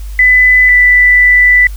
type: tone pair in turn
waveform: sine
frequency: 2002 / 1982.4 Hz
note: B6 / B6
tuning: +23 / +6 cents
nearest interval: unison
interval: 17 cents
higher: first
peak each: -3 dBFS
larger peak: neither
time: 0.19-0.69 / 0.69-1.67 s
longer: second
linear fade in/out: 2 ms
effects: added 50 Hz sine -20 dBFS peak until 1.76 s + white hiss -40 dBFS RMS until 1.76 s